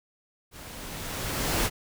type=noise with level ramp; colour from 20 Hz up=pink; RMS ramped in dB=-45 to -24 dBFS; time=0.51-1.7 s; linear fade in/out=50 ms; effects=none